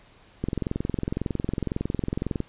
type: click train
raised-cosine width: 3 ms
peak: -13 dBFS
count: 44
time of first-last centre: 0.44-2.403 s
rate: 21.9 Hz
effects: pink hiss -55 dBFS RMS until 2.48 s + resampled to 8000 Hz